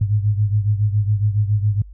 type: beating tone pair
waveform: sine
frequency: 102.7 / 109.9 Hz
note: G#2 / A2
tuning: -19 / -2 cents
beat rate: 7.2 Hz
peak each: -16 / -21 dBFS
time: 0.01-1.82 s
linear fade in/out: 5 ms
effects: added 50 Hz sine -36 dBFS peak until 1.93 s